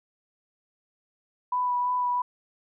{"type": "tone with vibrato", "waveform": "sine", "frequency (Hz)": 987.8, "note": "B5", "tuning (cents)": 0, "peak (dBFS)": -23, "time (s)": [1.52, 2.22], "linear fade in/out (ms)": 5, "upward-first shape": "sine", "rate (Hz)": 3, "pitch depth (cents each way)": 14, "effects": []}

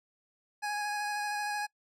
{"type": "tone with vibrato", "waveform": "25% pulse", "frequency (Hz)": 830.6, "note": "G#5", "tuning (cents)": 0, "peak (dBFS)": -28, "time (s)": [0.62, 1.67], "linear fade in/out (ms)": 20, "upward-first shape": "square", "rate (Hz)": 13, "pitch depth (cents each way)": 11, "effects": ["noise-tail reverb RT60 0.1 s tail -24 dB re dry", "low-pass 10000 Hz 12 dB/octave"]}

